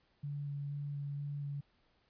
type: tone with vibrato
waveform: sine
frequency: 143.2 Hz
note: D3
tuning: 43 cents flat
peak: -37 dBFS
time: 0.23-1.61 s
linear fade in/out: 10 ms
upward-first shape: square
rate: 2.1 Hz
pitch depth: 9 cents each way
effects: pink hiss -73 dBFS RMS until 2.09 s + resampled to 11025 Hz